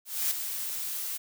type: noise with ADSR envelope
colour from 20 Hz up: blue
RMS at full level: -26 dBFS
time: 0.05-1.18 s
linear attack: 260 ms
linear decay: 5 ms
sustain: -8 dB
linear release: 17 ms
effects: none